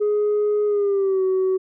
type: tone with pitch glide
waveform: sine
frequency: 417.7 to 376.5 Hz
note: G#4 to F#4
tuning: +10 to +30 cents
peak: -15 dBFS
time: 0-1.58 s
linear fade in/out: 20 ms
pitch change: -180 cents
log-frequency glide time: 0.66-1.23 s
effects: tanh soft clip ceiling -15 dBFS